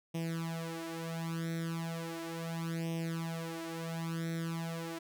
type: tone with flanger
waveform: sawtooth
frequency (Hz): 165.2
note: E3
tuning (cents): +4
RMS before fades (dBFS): -38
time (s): 0.14-4.99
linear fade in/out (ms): 10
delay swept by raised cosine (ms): 0.34 to 5.54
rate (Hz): 0.36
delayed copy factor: +0.85
effects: none